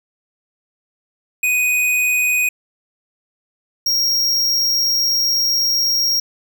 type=tone pair in turn; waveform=square; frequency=2491 / 5592 Hz; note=D#7 / F8; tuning=+1 / +1 cents; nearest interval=octave + major second; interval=1400 cents; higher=second; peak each=-15 dBFS; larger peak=neither; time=1.43-2.49 / 3.86-6.2 s; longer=second; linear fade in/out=5 ms; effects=none